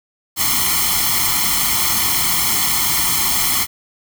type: noise with comb filter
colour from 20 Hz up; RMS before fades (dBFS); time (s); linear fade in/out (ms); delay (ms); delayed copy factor
white; -17; 0.36-3.67; 50; 0.94; +0.9
effects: none